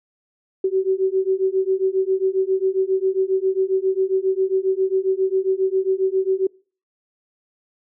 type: beating tone pair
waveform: sine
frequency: 376.9 / 384.3 Hz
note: F#4 / G4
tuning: +32 / -34 cents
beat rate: 7.4 Hz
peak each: -20 dBFS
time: 0.64-6.47 s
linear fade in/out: 5 ms
effects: noise-tail reverb RT60 0.4 s tail -25 dB re dry